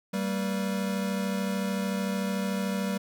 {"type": "tone cluster", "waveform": "square", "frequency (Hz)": [194.2, 227.7, 483.7], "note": ["G3", "A#3", "B4"], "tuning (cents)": [-16, -40, -36], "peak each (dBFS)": [-29, -36, -38], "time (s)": [0.13, 2.98], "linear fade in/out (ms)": 10, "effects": []}